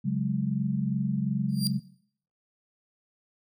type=chord; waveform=sine; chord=C# suspended fourth; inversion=none; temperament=equal; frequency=138.59 / 185 / 207.7 Hz; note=C#3 / F#3 / G#3; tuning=0 / 0 / 0 cents; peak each=-29 dBFS; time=0.04-1.8 s; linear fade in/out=20 ms
type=tone with exponential growth; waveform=sawtooth; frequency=4755 Hz; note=D8; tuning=21 cents sharp; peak=-21 dBFS; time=1.49-1.67 s; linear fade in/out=0 ms; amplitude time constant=38 ms
effects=noise-tail reverb RT60 0.6 s tail -18 dB re dry